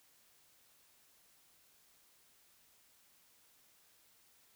silence, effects white hiss -68 dBFS RMS until 4.55 s

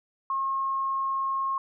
sine tone, 1079 Hz, C#6, 47 cents flat, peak -25 dBFS, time 0.3-1.58 s, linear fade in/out 2 ms, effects none

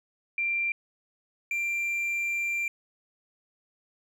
sine / triangle tone pair in turn, 2368 / 2368 Hz, D7 / D7, +14 / +14 cents, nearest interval unison, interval 0 cents, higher neither, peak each -25 dBFS, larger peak neither, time 0.38-0.72 / 1.51-2.68 s, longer second, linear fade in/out 2 ms, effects none

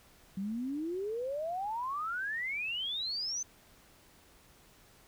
sine exponential sweep, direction up, 186.9 to 6250 Hz, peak -33 dBFS, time 0.37-3.43 s, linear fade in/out 5 ms, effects pink hiss -61 dBFS RMS until 5.07 s

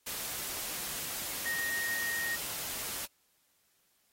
sine tone in noise, 1864.7 Hz, A#6, in tune, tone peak -32 dBFS, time 1.45-2.36 s, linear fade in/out 10 ms, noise white, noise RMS -38 dBFS, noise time 0.06-3.06 s, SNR +3 dB, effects white hiss -72 dBFS RMS until 4.12 s + AAC 48 kbps

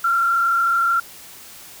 sine tone with frequency modulation, 1371 Hz, F6, 32 cents flat, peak -15 dBFS, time 0.04-1 s, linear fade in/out 5 ms, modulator 33.5 Hz, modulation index 0.85, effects white hiss -41 dBFS RMS until 1.8 s

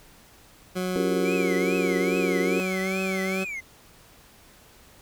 20% pulse tone with pitch glide, 183.5 to 189.53 Hz, F#3 to F#3, -14 to +42 cents, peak -21 dBFS, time 0.75-3.45 s, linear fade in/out 20 ms, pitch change +56 cents, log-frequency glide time 2.44-2.88 s
sine chord, G half-diminished seventh, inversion second, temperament equal, 277.2 / 349.2 / 392 / 466.2 Hz, Db4 / F4 / G4 / Bb4, 0 / 0 / 0 / 0 cents, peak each -29 dBFS, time 0.96-2.6 s, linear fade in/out 0 ms
triangle tone with vibrato, 2250 Hz, C#7, 25 cents sharp, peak -29 dBFS, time 1.24-3.61 s, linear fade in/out 20 ms, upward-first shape triangle, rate 2.4 Hz, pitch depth 240 cents each way
effects pink hiss -53 dBFS RMS until 5.01 s

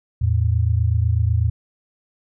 sine tone pair together, 83.04 / 111.1 Hz, E2 / A2, +13 / +17 cents, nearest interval perfect fourth, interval 504 cents, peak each -18 dBFS, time 0.21-1.5 s, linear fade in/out 10 ms, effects none

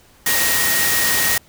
sine tone in noise, 1876 Hz, A#6, 11 cents sharp, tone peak -21 dBFS, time 0.26-1.38 s, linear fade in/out 5 ms, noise white, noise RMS -18 dBFS, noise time 0.26-1.38 s, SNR -6 dB, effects pink hiss -51 dBFS RMS until 1.48 s

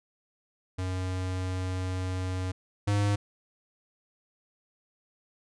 square tone pair in turn, 92.5 / 102.19 Hz, F#2 / G#2, 0 / -27 cents, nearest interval major second, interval 173 cents, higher second, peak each -30 / -24 dBFS, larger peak second, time 0.78-2.52 / 2.87-3.16 s, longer first, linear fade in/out 10 ms, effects resampled to 22050 Hz

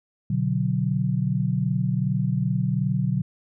sine chord, B minor, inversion none, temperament equal with one note detuned, 123.47 / 146.07 / 185 Hz, B2 / D3 / F#3, 0 / -9 / 0 cents, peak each -25 dBFS, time 0.3-3.22 s, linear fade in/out 5 ms, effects none

